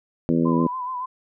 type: harmonic tone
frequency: 83 Hz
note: E2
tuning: 12 cents sharp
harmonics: 2 / 3 / 4 / 5 / 6 / 7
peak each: -23 / -20 / -24 / -30 / -30 / -36 dBFS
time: 0.29-0.67 s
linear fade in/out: 0 ms
type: tone with vibrato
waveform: sine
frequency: 1009 Hz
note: B5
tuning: 37 cents sharp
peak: -26 dBFS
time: 0.45-1.06 s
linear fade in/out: 10 ms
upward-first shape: sine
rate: 7.1 Hz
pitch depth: 48 cents each way
effects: none